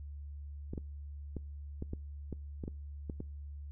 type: clicks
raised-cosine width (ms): 3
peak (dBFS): -26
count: 10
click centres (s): 0.735 / 0.778 / 1.367 / 1.824 / 1.934 / 2.327 / 2.638 / 2.679 / 3.098 / 3.204
effects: noise-tail reverb RT60 0.4 s tail -25 dB re dry + added 72 Hz sine -42 dBFS peak until 3.71 s